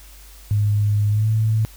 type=tone with pitch glide; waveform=sine; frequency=103.83 to 110 Hz; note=G#2 to A2; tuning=0 to 0 cents; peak=-15 dBFS; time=0.51-1.65 s; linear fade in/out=0 ms; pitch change=+100 cents; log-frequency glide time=1.1-1.29 s; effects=added 50 Hz sine -42 dBFS peak until 1.76 s + white hiss -47 dBFS RMS until 1.76 s